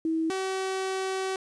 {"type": "tone pair in turn", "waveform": ["sine", "sawtooth"], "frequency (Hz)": [322.8, 380.5], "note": ["E4", "F#4"], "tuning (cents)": [-36, 48], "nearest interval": "minor third", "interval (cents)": 284, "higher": "second", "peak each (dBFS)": -24, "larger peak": "neither", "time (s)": [[0.05, 0.3], [0.3, 1.36]], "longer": "second", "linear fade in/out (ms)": 2, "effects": ["resampled to 22050 Hz", "10-bit"]}